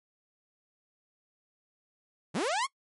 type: linear sweep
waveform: sawtooth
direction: up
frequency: 123.47 to 1136 Hz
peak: -24 dBFS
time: 2.34-2.67 s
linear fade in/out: 20 ms
effects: noise-tail reverb RT60 0.1 s tail -23 dB re dry + MP3 48 kbps